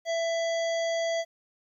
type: harmonic tone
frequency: 665 Hz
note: E5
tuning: 15 cents sharp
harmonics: 1 / 3 / 5 / 7 / 9 / 10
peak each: -26 / -36 / -40 / -43 / -45 / -46 dBFS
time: 0.05-1.25 s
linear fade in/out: 50 ms
effects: 11-bit